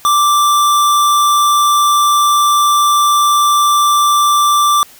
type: tone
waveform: square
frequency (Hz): 1174.7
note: D6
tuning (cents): 0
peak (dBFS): -9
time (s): 0.05-4.83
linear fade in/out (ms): 0
effects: white hiss -41 dBFS RMS until 4.99 s